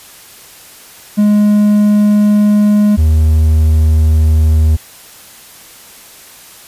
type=tone pair in turn; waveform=triangle; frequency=208.2 / 78.18 Hz; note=G#3 / D#2; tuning=+5 / +9 cents; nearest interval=octave + perfect fourth; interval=1696 cents; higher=first; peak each=-4 dBFS; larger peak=neither; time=1.17-2.97 / 2.97-4.77 s; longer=neither; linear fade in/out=20 ms; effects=white hiss -37 dBFS RMS until 6.67 s + resampled to 32000 Hz